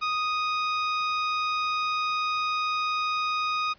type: tone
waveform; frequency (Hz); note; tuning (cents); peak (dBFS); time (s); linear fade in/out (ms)
sawtooth; 1244.5; D#6; 0; -21; 0.01-3.74; 20
effects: pink hiss -58 dBFS RMS until 3.78 s + resampled to 11025 Hz

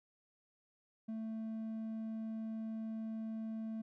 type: tone with hard clipping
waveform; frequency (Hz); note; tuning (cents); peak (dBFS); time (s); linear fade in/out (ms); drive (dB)
sine; 221.7; A3; +13; -40; 1.08-3.82; 10; 3
effects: none

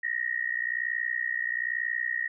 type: tone with amplitude modulation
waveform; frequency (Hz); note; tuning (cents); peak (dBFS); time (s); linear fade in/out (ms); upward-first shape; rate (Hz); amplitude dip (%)
sine; 1875; A#6; +10; -23; 0.03-2.28; 10; sine; 61.1; 95
effects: none

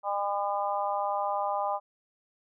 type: harmonic tone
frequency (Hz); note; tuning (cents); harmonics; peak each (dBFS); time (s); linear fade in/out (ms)
201.8; G#3; -49; 3 / 4 / 5 / 6; -33 / -30 / -33 / -36; 0.03-1.8; 50
effects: none

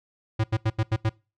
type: tone bursts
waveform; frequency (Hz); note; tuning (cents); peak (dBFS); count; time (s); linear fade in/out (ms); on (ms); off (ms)
square; 110; A2; 0; -21; 6; 0.39-1.095; 10; 50; 81
effects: noise-tail reverb RT60 0.3 s tail -24 dB re dry + low-pass 4000 Hz 12 dB/octave

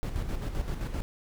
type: noise with tremolo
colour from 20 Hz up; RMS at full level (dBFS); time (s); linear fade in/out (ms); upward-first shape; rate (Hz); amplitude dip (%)
brown; -30; 0.03-1.02; 0; square; 7.7; 50
effects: none

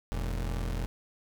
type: tone pair together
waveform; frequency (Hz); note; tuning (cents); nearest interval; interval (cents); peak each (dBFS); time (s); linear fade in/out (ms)
35% pulse; 43.08 / 116.54; F1 / A#2; -23 / 0; octave + perfect fourth; 1723; -29 / -37; 0.12-0.86; 0
effects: none

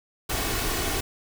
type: noise with comb filter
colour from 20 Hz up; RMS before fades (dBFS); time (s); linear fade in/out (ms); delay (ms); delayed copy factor
pink; -27; 0.29-1.01; 10; 2.7; +0.5
effects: none

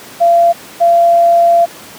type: tone pair in turn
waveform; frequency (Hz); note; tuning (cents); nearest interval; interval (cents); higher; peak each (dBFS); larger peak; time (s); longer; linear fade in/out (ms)
sine; 684 / 684; F5 / F5; -36 / -36; unison; 0; neither; -5; neither; 0.2-0.53 / 0.8-1.66; second; 20
effects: pink hiss -33 dBFS RMS until 1.98 s + high-pass 200 Hz 12 dB/octave

